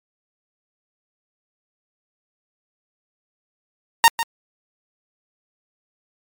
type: tone with echo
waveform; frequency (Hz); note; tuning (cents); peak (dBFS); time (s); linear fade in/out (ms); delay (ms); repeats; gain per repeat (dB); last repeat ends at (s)
sawtooth; 924; A#5; -16; -4; 4.04-4.08; 0; 150; 1; -12; 4.23
effects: MP3 96 kbps